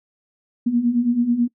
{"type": "beating tone pair", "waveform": "sine", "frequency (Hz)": [233.1, 242.3], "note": ["A#3", "B3"], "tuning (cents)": [0, -33], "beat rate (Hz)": 9.2, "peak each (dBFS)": [-22, -17], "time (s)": [0.66, 1.48], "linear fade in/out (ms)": 10, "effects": ["noise-tail reverb RT60 0.1 s tail -21 dB re dry"]}